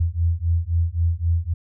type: beating tone pair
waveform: sine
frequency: 82.41 / 86.21 Hz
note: E2 / F2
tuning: 0 / -22 cents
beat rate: 3.8 Hz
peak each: -21 dBFS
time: 0-1.54 s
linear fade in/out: 10 ms
effects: none